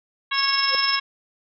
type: harmonic tone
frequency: 550 Hz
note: C#5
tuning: 14 cents flat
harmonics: 2 / 3 / 4 / 5 / 6 / 7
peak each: -26 / -28 / -29 / -30 / -31 / -31 dBFS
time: 0.31-1 s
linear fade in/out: 10 ms
type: tone with tremolo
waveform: sine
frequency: 5274 Hz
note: E8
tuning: in tune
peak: -18 dBFS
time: 0.33-1 s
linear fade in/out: 50 ms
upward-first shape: sine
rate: 20 Hz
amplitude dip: 70%
type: tone with exponential growth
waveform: sine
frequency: 523.3 Hz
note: C5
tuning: in tune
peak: -24 dBFS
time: 0.66-0.75 s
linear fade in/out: 0 ms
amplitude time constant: 19 ms
effects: none